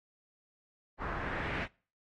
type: noise with low-pass filter sweep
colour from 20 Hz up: pink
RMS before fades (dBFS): -37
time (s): 0.98-1.68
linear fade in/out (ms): 50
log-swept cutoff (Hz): 1300 to 2300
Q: 2.2
effects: noise-tail reverb RT60 0.4 s tail -24 dB re dry + AAC 32 kbps